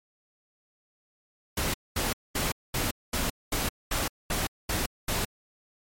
pink noise bursts, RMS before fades -28 dBFS, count 10, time 1.57-5.25 s, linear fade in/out 5 ms, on 170 ms, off 220 ms, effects MP3 64 kbps

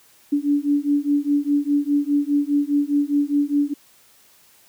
sine beating tone pair, 286 / 290.9 Hz, D4 / D4, -46 / -16 cents, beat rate 4.9 Hz, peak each -20 dBFS, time 0.32-3.74 s, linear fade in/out 10 ms, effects white hiss -54 dBFS RMS until 4.68 s + high-pass 60 Hz 12 dB/octave

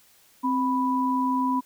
sine tone pair together, 261.5 / 987.8 Hz, C4 / B5, -1 / 0 cents, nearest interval octave + major seventh, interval 2301 cents, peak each -24 dBFS, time 0.43-1.61 s, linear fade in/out 20 ms, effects white hiss -58 dBFS RMS until 1.65 s

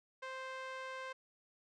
sawtooth tone with band-pass filter, 523 Hz, C5, 1 cent flat, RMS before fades -45 dBFS, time 0.22-1.13 s, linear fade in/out 10 ms, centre 1500 Hz, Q 0.95, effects resampled to 22050 Hz

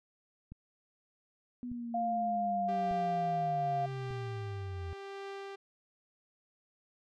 click train, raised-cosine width 5 ms, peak -34 dBFS, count 4, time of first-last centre 0.52-4.109 s, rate 0.836 Hz
sine linear sweep, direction down, 246.9 to 82.41 Hz, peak -37 dBFS, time 1.63-4.93 s, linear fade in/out 0 ms
sine tone, 701 Hz, F5, 6 cents sharp, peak -30 dBFS, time 1.94-3.86 s, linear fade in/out 5 ms
sawtooth tone with tremolo, 394.3 Hz, G4, 10 cents sharp, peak -36 dBFS, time 2.68-5.56 s, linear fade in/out 10 ms, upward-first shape triangle, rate 0.86 Hz, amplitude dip 55%
effects low-pass 4000 Hz 12 dB/octave

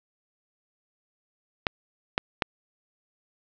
clicks, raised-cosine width 0.3 ms, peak -6 dBFS, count 3, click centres 1.668 / 2.179 / 2.422 s, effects low-pass 5000 Hz 12 dB/octave

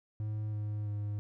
triangle tone with pitch steps, 106.8 / 105.21 / 103.64 Hz, G#2 / G#2 / G#2, +49 / +23 / -3 cents, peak -31 dBFS, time 0.2-1.19 s, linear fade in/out 0 ms, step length 330 ms, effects none

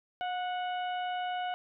harmonic tone with a mistuned harmonic, 736 Hz, F#5, 9 cents flat, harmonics 1 / 2 / 3 / 4 / 5, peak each -32 / -41 / -48 / -44 / -57 dBFS, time 0.21-1.54 s, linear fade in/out 0 ms, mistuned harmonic 1, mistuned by -28 cents, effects none

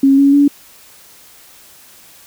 sine tone with pitch steps, 272.8 / 279 / 285.4 Hz, C#4 / C#4 / D4, -28 / +11 / -49 cents, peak -6 dBFS, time 0.03-0.48 s, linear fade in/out 5 ms, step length 150 ms, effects white hiss -43 dBFS RMS until 2.26 s

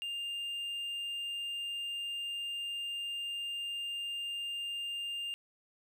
triangle tone, 2803 Hz, F7, 6 cents sharp, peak -34 dBFS, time 0.02-5.34 s, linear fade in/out 0 ms, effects none

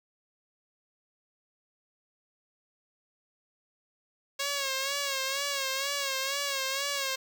5% pulse tone with vibrato, 549 Hz, C#5, 17 cents flat, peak -18 dBFS, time 4.39-7.16 s, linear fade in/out 10 ms, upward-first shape sine, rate 2.1 Hz, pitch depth 64 cents each way, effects none

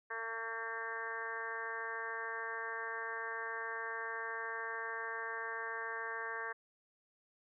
harmonic tone, 226.7 Hz, A#3, 48 cents flat, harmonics 2 / 3 / 4 / 5 / 6 / 7 / 8 / 9, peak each -47 / -52 / -48 / -45 / -53 / -43 / -44 / -56 dBFS, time 0.1-6.53 s, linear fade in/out 10 ms, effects none

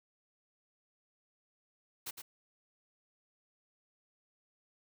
white noise with echo, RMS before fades -41 dBFS, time 2.06-2.11 s, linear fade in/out 10 ms, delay 110 ms, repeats 1, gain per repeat -6 dB, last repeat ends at 2.22 s, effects none

